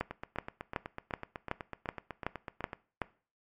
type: two click trains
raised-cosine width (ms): 0.5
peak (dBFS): -23 / -16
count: 22 / 9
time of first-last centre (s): 0.11-2.732 / 0.01-3.018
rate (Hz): 8.01 / 2.66
effects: noise-tail reverb RT60 0.4 s tail -19 dB re dry + MP3 64 kbps